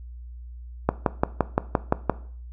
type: click train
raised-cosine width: 1 ms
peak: -4 dBFS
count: 8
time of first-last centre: 0.89-2.097 s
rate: 5.8 Hz
effects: noise-tail reverb RT60 0.5 s tail -17 dB re dry + added 60 Hz sine -37 dBFS peak until 2.52 s